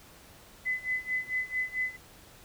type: tone with tremolo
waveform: sine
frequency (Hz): 2016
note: B6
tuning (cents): +35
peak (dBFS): -26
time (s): 0.65-1.97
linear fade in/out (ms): 20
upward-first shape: sine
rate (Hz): 4.5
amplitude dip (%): 90
effects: pink hiss -54 dBFS RMS until 2.44 s